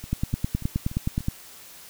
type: two click trains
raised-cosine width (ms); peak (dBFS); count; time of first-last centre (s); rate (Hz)
5; -11 / -24; 12 / 5; 0.13-1.284 / 0.04-1.206; 9.53 / 3.43
effects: white hiss -46 dBFS RMS until 1.89 s